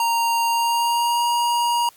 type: tone with pitch glide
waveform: square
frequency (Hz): 930 to 949.5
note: A#5 to A#5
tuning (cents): -4 to +32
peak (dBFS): -18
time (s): 0-1.89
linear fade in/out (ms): 2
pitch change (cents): +36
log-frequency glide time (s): 0.48-1.26
effects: white hiss -52 dBFS RMS until 1.96 s + MP3 96 kbps